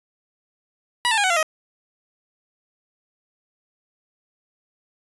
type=tone with pitch steps; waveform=15% pulse; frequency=970 / 889.5 / 815.7 / 748 / 685.9 / 629 Hz; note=B5 / A5 / G#5 / F#5 / F5 / D#5; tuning=-31 / +19 / -31 / +19 / -31 / +19 cents; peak=-11 dBFS; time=1.05-1.428 s; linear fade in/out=0 ms; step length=63 ms; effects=resampled to 24000 Hz